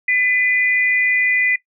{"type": "tone pair together", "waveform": "sine", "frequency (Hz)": [2007, 2427], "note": ["B6", "D#7"], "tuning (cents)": [27, -44], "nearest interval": "minor third", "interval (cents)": 329, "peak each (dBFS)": [-15, -20], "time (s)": [0.08, 1.56], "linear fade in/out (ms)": 5, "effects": ["noise-tail reverb RT60 0.1 s tail -18 dB re dry"]}